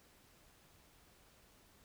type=silence; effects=pink hiss -66 dBFS RMS until 1.84 s